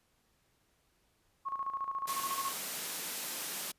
sine tone with tremolo, 1092 Hz, C#6, 26 cents flat, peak -32 dBFS, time 1.45-2.53 s, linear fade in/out 20 ms, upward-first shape square, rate 14 Hz, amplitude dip 65%
white high-pass noise, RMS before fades -38 dBFS, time 2.07-3.72 s, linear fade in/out 10 ms, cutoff 150 Hz, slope 48 dB/octave
effects pink hiss -73 dBFS RMS until 3.78 s + resampled to 32000 Hz

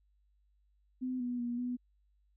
sine tone with pitch steps, 255.1 / 245.1 / 239.9 / 246.8 Hz, C4 / B3 / A#3 / B3, -44 / -13 / +50 / -1 cents, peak -33 dBFS, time 1.01-1.77 s, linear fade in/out 20 ms, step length 190 ms, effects added 50 Hz sine -68 dBFS peak until 2.36 s

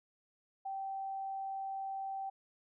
sine tone, 777 Hz, G5, 16 cents flat, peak -37 dBFS, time 0.65-2.3 s, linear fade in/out 10 ms, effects none

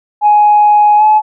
sine tone with pitch glide, 836 to 855.5 Hz, G#5 to A5, +11 to -49 cents, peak -3 dBFS, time 0.21-1.22 s, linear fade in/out 50 ms, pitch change +40 cents, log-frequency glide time 0.97-1.03 s, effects tanh soft clip ceiling 0 dBFS

